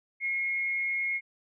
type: tone with frequency modulation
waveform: sine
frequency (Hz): 2161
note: C#7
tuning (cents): -45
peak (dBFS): -27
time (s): 0.2-1.21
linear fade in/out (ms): 50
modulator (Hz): 187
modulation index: 0.22
effects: none